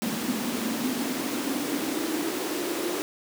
pink noise with high-pass filter sweep, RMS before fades -29 dBFS, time 0.02-3.02 s, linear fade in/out 0 ms, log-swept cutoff 220 to 350 Hz, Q 6.5, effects none

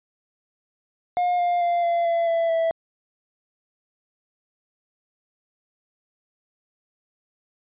triangle tone with pitch steps, 713 / 703.6 / 694.3 / 685.1 / 676.1 / 667.2 / 658.4 Hz, F5 / F5 / F5 / F5 / E5 / E5 / E5, +36 / +13 / -10 / -33 / +44 / +21 / -2 cents, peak -17 dBFS, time 1.17-2.71 s, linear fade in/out 0 ms, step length 220 ms, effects resampled to 8000 Hz

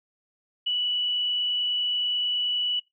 sine tone with frequency modulation, 2953 Hz, F#7, 4 cents flat, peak -23 dBFS, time 0.66-2.8 s, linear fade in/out 10 ms, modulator 29.3 Hz, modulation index 0.82, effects noise-tail reverb RT60 0.2 s tail -24 dB re dry

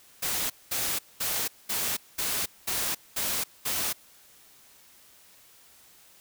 white noise bursts, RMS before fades -29 dBFS, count 8, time 0.22-3.93 s, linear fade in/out 10 ms, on 280 ms, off 210 ms, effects white hiss -56 dBFS RMS until 6.2 s

